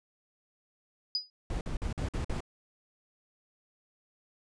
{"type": "tone with exponential decay", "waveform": "sine", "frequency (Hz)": 4945, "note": "D#8", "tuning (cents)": -12, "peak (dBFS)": -24, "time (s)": [1.15, 1.3], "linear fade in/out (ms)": 1, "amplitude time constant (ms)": 31}
{"type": "noise bursts", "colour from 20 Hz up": "brown", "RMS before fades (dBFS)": -33, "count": 6, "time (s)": [1.5, 2.405], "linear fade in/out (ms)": 2, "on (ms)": 110, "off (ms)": 49}
{"effects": ["resampled to 22050 Hz"]}